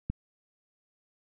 click, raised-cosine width 5 ms, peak -18 dBFS, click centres 0.1 s, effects none

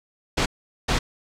pink noise bursts at uneven times, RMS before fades -21 dBFS, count 2, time 0.37-0.46 / 0.88-0.99 s, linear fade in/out 10 ms, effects low-pass 6000 Hz 12 dB/octave

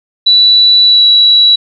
sine tone with pitch glide, 3951 to 3917 Hz, B7 to B7, 0 to -15 cents, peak -3 dBFS, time 0.26-1.56 s, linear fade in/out 10 ms, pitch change -15 cents, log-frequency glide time 0.84-1.05 s, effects none

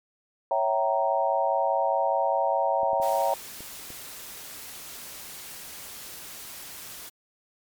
sine chord, C# diminished seventh, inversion none, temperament equal with one note detuned, 554.4 / 659.3 / 769.2 / 932.3 Hz, C#5 / E5 / G5 / Bb5, 0 / 0 / -33 / 0 cents, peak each -27 dBFS, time 0.51-3.34 s, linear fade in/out 2 ms
clicks, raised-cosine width 2 ms, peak -30 dBFS, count 5, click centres 2.832 / 2.932 / 3 / 3.606 / 3.904 s
white noise, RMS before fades -41 dBFS, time 3.01-7.1 s, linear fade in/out 20 ms
effects MP3 96 kbps

